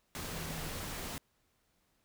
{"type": "tone in noise", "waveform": "sine", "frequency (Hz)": 160.7, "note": "E3", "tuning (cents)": -44, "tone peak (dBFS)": -45, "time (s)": [0.33, 0.7], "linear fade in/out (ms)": 0, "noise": "pink", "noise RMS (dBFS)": -41, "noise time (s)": [0.15, 1.18], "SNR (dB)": -7, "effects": ["pink hiss -75 dBFS RMS until 2.04 s"]}